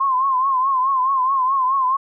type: tone with vibrato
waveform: sine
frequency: 1055 Hz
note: C6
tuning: 14 cents sharp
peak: -15 dBFS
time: 0-1.97 s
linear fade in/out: 10 ms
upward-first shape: triangle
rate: 4.7 Hz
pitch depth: 98 cents each way
effects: none